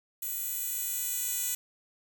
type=tone with high-pass filter sweep; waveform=10% pulse; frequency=494 Hz; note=B4; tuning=in tune; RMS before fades=-33 dBFS; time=0.22-1.55 s; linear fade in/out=5 ms; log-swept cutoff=12000 to 7900 Hz; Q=0.88; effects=none